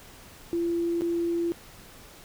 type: tone with dropouts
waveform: sine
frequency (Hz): 340.3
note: F4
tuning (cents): -45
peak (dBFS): -24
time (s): 0.53-1.52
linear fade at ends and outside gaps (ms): 0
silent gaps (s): 1.01-1.019
effects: pink hiss -49 dBFS RMS until 2.24 s

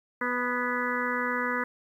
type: harmonic tone with a mistuned harmonic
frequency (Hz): 246.9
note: B3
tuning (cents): 0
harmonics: 1 / 2 / 4 / 5 / 6 / 7 / 8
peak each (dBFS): -34 / -34 / -34 / -34 / -34 / -34 / -34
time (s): 0.21-1.64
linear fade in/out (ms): 5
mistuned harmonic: 7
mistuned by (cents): -20
effects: 10-bit

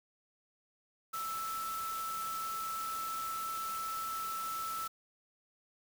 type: tone in noise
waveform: sine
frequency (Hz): 1318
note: E6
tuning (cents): -1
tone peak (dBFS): -36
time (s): 1.13-4.88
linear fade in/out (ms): 10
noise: white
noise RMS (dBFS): -45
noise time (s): 1.13-4.88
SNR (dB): +6
effects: none

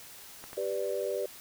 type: clicks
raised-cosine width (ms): 0.5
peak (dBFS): -29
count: 2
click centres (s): 0.44 / 0.531
type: chord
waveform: sine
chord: G major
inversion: none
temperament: equal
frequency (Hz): 392 / 493.9 / 587.3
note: G4 / B4 / D5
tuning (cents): 0 / 0 / 0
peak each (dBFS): -34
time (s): 0.57-1.26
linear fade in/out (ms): 5
effects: white hiss -49 dBFS RMS until 1.4 s

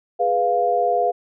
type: chord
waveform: sine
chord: F diminished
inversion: first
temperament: equal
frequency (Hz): 415.3 / 493.9 / 698.5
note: Ab4 / Cb5 / F5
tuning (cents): 0 / 0 / 0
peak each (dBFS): -24 / -22 / -18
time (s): 0.19-1.12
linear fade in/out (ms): 20
effects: none

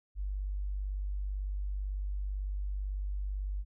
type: tone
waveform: sine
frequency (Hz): 49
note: G1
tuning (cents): 0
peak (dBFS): -32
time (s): 0.15-3.65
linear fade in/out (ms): 50
effects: none

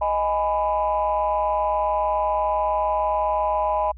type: chord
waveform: sine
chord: G# minor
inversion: second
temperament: just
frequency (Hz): 623 / 830.6 / 996.7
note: D#5 / G#5 / B5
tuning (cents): +2 / 0 / +16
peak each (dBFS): -23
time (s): 0.01-3.92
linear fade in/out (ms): 10
effects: tanh soft clip ceiling -12 dBFS + added 60 Hz sine -38 dBFS peak until 3.97 s

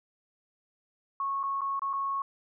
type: tone with dropouts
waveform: sine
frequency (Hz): 1100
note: C#6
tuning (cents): -14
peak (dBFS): -28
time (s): 1.2-2.22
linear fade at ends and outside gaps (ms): 2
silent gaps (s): 1.431-1.436 / 1.609-1.616 / 1.794-1.819 / 1.931-1.935
effects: none

